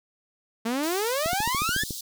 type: exponential sweep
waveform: sawtooth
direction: up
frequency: 220 to 1800 Hz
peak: -21 dBFS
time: 0.65-1.84 s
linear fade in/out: 10 ms
type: high-pass noise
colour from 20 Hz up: pink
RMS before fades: -36 dBFS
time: 0.83-2.01 s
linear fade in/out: 5 ms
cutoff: 3700 Hz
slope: 48 dB/octave
type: click train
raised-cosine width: 3 ms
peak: -20 dBFS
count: 10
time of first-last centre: 1.26-1.907 s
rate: 13.9 Hz
effects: none